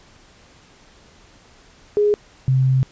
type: tone pair in turn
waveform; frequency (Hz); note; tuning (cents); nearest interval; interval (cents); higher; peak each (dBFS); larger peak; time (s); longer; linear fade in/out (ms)
sine; 415.3 / 131.23; G#4 / C3; 0 / +6; octave + minor sixth; 1994; first; -13; neither; 1.97-2.14 / 2.48-2.83; second; 0
effects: pink hiss -50 dBFS RMS until 2.91 s + resampled to 16000 Hz